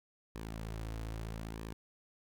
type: tone with flanger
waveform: sawtooth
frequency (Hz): 55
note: A1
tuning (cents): 0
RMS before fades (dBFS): -42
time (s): 0.35-1.73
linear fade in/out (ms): 0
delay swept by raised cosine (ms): 1.4 to 5.2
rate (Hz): 0.78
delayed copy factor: -0.5
effects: none